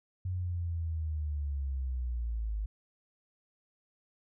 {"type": "linear sweep", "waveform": "sine", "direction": "down", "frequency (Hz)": [92.5, 50.9], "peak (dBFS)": -31, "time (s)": [0.25, 2.66], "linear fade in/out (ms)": 5, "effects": []}